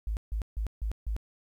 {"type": "tone bursts", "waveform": "sine", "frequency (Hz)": 53.4, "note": "G#1", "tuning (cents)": 49, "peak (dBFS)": -28, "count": 5, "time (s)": [0.07, 1.165], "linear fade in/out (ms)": 0, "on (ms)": 99, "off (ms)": 150, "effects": ["11-bit"]}